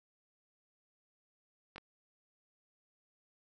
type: clicks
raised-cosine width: 0.3 ms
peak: -30 dBFS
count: 2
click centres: 1.76 / 1.781 s
effects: none